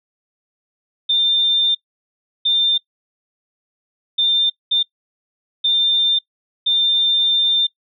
sine tone bursts at uneven times, 3596 Hz, A7, 37 cents sharp, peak -13 dBFS, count 6, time 1.09-1.75 / 2.45-2.78 / 4.18-4.5 / 4.71-4.83 / 5.64-6.19 / 6.66-7.67 s, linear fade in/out 10 ms, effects noise-tail reverb RT60 0.1 s tail -20 dB re dry

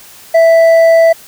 triangle tone with hard clipping, 659.3 Hz, E5, in tune, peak -5 dBFS, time 0.34-1.13 s, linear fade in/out 10 ms, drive 8 dB, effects white hiss -37 dBFS RMS until 1.27 s

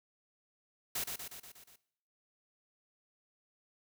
white noise with echo, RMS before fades -36 dBFS, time 0.95-1.04 s, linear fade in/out 5 ms, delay 120 ms, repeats 6, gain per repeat -4 dB, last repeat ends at 1.76 s, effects noise-tail reverb RT60 0.7 s tail -19 dB re dry

